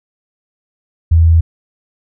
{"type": "tone", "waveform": "sine", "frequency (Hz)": 82.3, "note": "E2", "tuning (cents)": -2, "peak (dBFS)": -5, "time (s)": [1.11, 1.41], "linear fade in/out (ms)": 10, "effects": []}